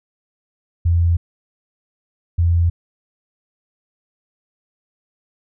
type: tone pair in turn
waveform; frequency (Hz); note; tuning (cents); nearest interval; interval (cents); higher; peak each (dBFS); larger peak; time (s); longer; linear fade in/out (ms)
sine; 85.2 / 85.2; F2 / F2; -42 / -42; unison; 0; neither; -12; neither; 0.85-1.17 / 2.38-2.7; neither; 10
effects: none